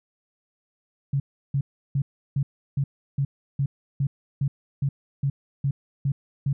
sine tone bursts, 138.59 Hz, C#3, in tune, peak -20 dBFS, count 14, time 1.13-6.53 s, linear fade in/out 5 ms, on 70 ms, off 340 ms, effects none

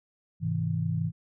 sine chord, Ab augmented, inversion none, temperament just, 103.83 / 129.78 / 162.23 Hz, Ab2 / C3 / E3, 0 / -14 / -27 cents, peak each -31 / -33 / -28 dBFS, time 0.4-1.12 s, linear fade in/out 50 ms, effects none

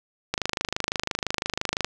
click train, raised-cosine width 0.2 ms, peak -7 dBFS, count 40, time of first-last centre 0.34-1.846 s, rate 25.9 Hz, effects none

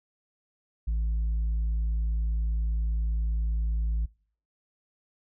triangle tone with tanh clipping, 55 Hz, A1, in tune, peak -25 dBFS, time 0.87-4.06 s, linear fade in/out 10 ms, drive 7 dB, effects noise-tail reverb RT60 0.5 s tail -25 dB re dry

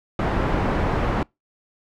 pink low-pass noise, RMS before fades -22 dBFS, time 0.19-1.23 s, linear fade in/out 2 ms, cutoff 1400 Hz, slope 12 dB/octave, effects noise-tail reverb RT60 0.2 s tail -26 dB re dry

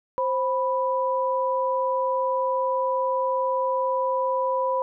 sine tone pair together, 525.4 / 987.8 Hz, C5 / B5, +7 / 0 cents, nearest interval major seventh, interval 1093 cents, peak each -24 dBFS, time 0.18-4.82 s, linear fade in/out 0 ms, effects none

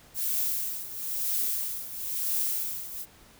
violet noise with tremolo, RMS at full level -27 dBFS, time 0.14-3.06 s, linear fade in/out 50 ms, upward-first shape triangle, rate 1 Hz, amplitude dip 80%, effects pink hiss -55 dBFS RMS until 3.39 s

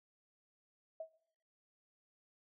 sine tone with exponential decay, 643 Hz, E5, 43 cents flat, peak -38 dBFS, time 1-1.13 s, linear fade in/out 5 ms, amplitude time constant 28 ms, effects noise-tail reverb RT60 0.8 s tail -21 dB re dry

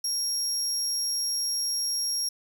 30% pulse tone, 5588 Hz, F8, in tune, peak -22 dBFS, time 0.04-2.29 s, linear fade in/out 5 ms, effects none

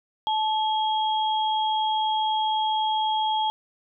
sine tone pair together, 868 / 3277 Hz, A5 / G#7, -24 / -24 cents, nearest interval octave + major seventh, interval 2300 cents, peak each -22 / -29 dBFS, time 0.27-3.5 s, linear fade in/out 0 ms, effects none

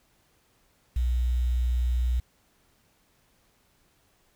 sine tone with quantisation, 61.2 Hz, B1, 15 cents flat, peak -22 dBFS, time 0.96-2.2 s, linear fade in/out 5 ms, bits 8, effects pink hiss -66 dBFS RMS until 4.35 s

